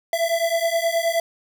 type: beating tone pair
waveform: square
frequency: 664 / 673.5 Hz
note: E5 / E5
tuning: +12 / +37 cents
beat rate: 9.5 Hz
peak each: -23 dBFS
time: 0.13-1.2 s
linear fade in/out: 2 ms
effects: none